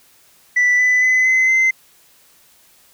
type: tone with pitch steps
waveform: sine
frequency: 1974 / 1996.9 / 2020 / 2044 / 2067 Hz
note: B6 / B6 / B6 / C7 / C7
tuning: -1 / +19 / +39 / -41 / -22 cents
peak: -9 dBFS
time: 0.56-1.71 s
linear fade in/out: 10 ms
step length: 230 ms
effects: tanh soft clip ceiling -10 dBFS + white hiss -52 dBFS RMS until 2.93 s